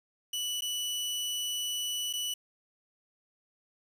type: tone with dropouts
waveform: sawtooth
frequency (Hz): 2960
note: F#7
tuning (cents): 0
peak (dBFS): -28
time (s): 0.33-2.34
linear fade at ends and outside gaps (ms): 5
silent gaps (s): 0.609-0.62 / 2.129-2.135
effects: resampled to 32000 Hz + 9-bit